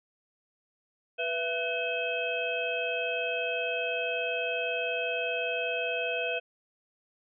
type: tone cluster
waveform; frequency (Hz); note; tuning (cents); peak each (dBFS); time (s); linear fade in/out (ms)
sine; 493.3 / 668 / 1502 / 2570 / 3175; B4 / E5 / F#6 / E7 / G7; -2 / +23 / +26 / -45 / +21; -34 / -34 / -38 / -32 / -40; 1.18-6.4; 20
effects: none